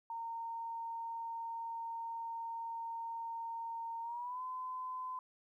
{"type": "tone with pitch glide", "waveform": "sine", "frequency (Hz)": [919, 1019.7], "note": ["A#5", "C6"], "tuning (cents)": [-25, -45], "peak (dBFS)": -39, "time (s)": [0.1, 5.19], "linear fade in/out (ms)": 2, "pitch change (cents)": 180, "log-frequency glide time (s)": [4.02, 4.42], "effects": ["13-bit"]}